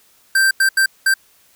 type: tone bursts at uneven times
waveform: square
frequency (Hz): 1568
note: G6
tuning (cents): 0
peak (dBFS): -12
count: 4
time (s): 0.35-0.51 / 0.6-0.69 / 0.77-0.86 / 1.06-1.14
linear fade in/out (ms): 5
effects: white hiss -54 dBFS RMS until 1.55 s